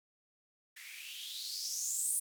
violet noise with band-pass filter sweep, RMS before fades -39 dBFS, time 0.76-2.2 s, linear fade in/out 10 ms, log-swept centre 1900 to 9700 Hz, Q 6.2, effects none

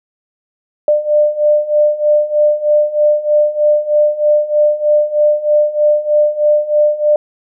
sine beating tone pair, 596 / 599.2 Hz, D5 / D5, +25 / +35 cents, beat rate 3.2 Hz, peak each -14 / -11 dBFS, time 0.88-7.16 s, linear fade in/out 2 ms, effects none

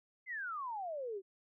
sine exponential sweep, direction down, 2112 to 370 Hz, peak -38 dBFS, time 0.26-1.22 s, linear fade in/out 50 ms, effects none

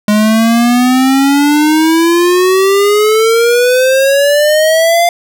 square exponential sweep, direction up, 207.7 to 698.5 Hz, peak -7 dBFS, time 0.08-5.09 s, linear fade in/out 2 ms, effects none

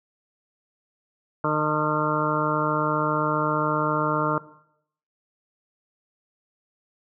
harmonic tone with a mistuned harmonic, 152.5 Hz, D#3, 34 cents flat, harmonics 1 / 2 / 3 / 4 / 6 / 7 / 8 / 9, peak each -29 / -29 / -29 / -29 / -29 / -29 / -29 / -29 dBFS, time 1.44-4.38 s, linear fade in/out 2 ms, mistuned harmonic 6, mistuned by -17 cents, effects noise-tail reverb RT60 0.7 s tail -17 dB re dry

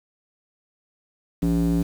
square tone with band-pass filter, 57 Hz, A#1, 38 cents flat, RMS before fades -21 dBFS, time 1.42-1.83 s, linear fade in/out 10 ms, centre 230 Hz, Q 6.5, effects 7-bit

